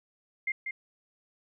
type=tone with echo; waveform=sine; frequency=2108 Hz; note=C7; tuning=12 cents sharp; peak=-27 dBFS; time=0.47-0.52 s; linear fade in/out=5 ms; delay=190 ms; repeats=1; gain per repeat=-5 dB; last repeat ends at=0.71 s; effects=none